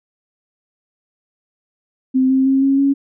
sine tone with pitch steps, 260.3 / 264.4 / 268.5 / 272.8 / 277.1 Hz, C4 / C4 / C4 / C#4 / C#4, -9 / +18 / +45 / -28 / -1 cents, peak -11 dBFS, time 2.14-2.94 s, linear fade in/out 20 ms, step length 160 ms, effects none

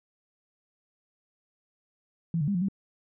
sine tone with pitch steps, 166.4 / 145.5 / 201.6 / 175.7 / 195.3 Hz, E3 / D3 / G3 / F3 / G3, +17 / -16 / +49 / +11 / -6 cents, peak -24 dBFS, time 2.34-2.685 s, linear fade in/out 2 ms, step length 69 ms, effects none

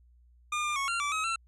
25% pulse tone with pitch steps, 1209 / 1198 / 1103 / 1382 / 1161 / 1275 / 1346 Hz, D6 / D6 / C#6 / F6 / D6 / D#6 / E6, +50 / +34 / -9 / -19 / -20 / +42 / +36 cents, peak -25 dBFS, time 0.52-1.36 s, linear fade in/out 5 ms, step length 120 ms, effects added 60 Hz sine -57 dBFS peak until 1.47 s + resampled to 24000 Hz

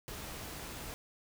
pink noise, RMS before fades -44 dBFS, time 0.08-0.94 s, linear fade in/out 0 ms, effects none

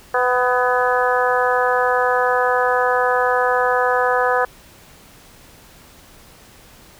harmonic tone with a mistuned harmonic, 250 Hz, B3, 21 cents sharp, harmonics 2 / 3 / 4 / 5 / 6 / 7, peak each -19 / -21 / -22 / -23 / -24 / -24 dBFS, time 0.14-4.45 s, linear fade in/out 5 ms, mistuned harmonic 7, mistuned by -44 cents, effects pink hiss -46 dBFS RMS until 6.99 s

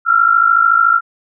sine tone pair together, 1339.3 / 1393 Hz, E6 / F6, +27 / -5 cents, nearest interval minor second, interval 68 cents, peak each -11 dBFS, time 0.05-1.01 s, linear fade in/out 50 ms, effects none

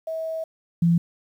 sine tone pair in turn, 645 / 169.56 Hz, E5 / E3, -38 / +49 cents, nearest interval octave + major seventh, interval 2313 cents, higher first, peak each -26 / -15 dBFS, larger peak second, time 0.07-0.44 / 0.82-0.98 s, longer first, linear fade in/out 5 ms, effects 9-bit

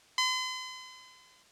10% pulse tone with exponential decay, 1021 Hz, C6, 43 cents flat, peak -15 dBFS, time 0.18-1.43 s, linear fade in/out 2 ms, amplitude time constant 270 ms, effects white hiss -60 dBFS RMS until 1.51 s + low-pass 7000 Hz 12 dB/octave

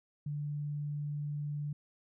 sine tone, 146.83 Hz, D3, in tune, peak -34 dBFS, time 0.26-1.73 s, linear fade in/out 5 ms, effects none

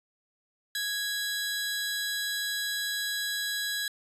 sawtooth tone pair together, 1661.2 / 3951 Hz, G#6 / B7, 0 / 0 cents, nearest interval octave + minor third, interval 1500 cents, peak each -28 / -30 dBFS, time 0.75-3.88 s, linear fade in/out 2 ms, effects resampled to 32000 Hz

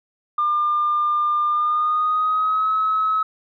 sine tone with pitch glide, 1200 to 1286.1 Hz, D6 to E6, +37 to -43 cents, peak -16 dBFS, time 0.38-3.23 s, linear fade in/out 5 ms, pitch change +120 cents, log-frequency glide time 1.5-2.7 s, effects tanh soft clip ceiling -12 dBFS

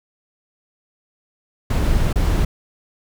brown noise with dropouts, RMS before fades -17 dBFS, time 1.7-2.45 s, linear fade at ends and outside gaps 5 ms, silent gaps 2.129-2.157 s, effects none

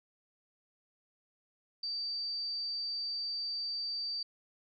sine tone, 4639 Hz, D8, 22 cents flat, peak -34 dBFS, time 1.83-4.23 s, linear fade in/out 5 ms, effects none

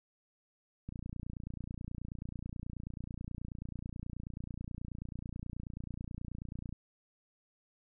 click train, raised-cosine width 5 ms, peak -29 dBFS, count 172, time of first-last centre 0.89-6.726 s, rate 29.3 Hz, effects none

